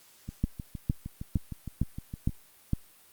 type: two click trains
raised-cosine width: 5 ms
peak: -13 / -24 dBFS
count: 6 / 14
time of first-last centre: 0.44-2.734 / 0.29-2.293 s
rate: 2.18 / 6.49 Hz
effects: white hiss -58 dBFS RMS until 3.12 s + Opus 48 kbps